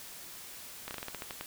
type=slowing click train; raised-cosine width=0.3 ms; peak=-22 dBFS; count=10; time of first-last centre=0.88-1.41 s; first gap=29 ms; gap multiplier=1.17; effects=white hiss -47 dBFS RMS until 1.46 s